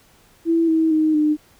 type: tone with pitch steps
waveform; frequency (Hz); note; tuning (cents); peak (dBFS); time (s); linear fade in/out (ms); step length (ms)
sine; 331.2 / 321.4 / 311.9 / 302.7; E4 / E4 / D#4 / D#4; +8 / -44 / +4 / -48; -14; 0.45-1.37; 50; 230
effects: pink hiss -54 dBFS RMS until 1.59 s